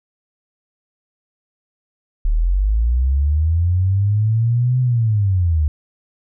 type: linear two-way sweep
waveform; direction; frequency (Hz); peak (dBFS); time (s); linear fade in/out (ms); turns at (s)
sine; up then down; 35.84 to 128.2 to 72.6; -13; 2.25-5.68; 0; 4.8
effects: none